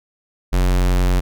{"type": "tone", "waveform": "square", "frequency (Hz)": 45.35, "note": "F#1", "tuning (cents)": -34, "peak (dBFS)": -14, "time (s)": [0.52, 1.21], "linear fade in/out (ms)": 20, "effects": []}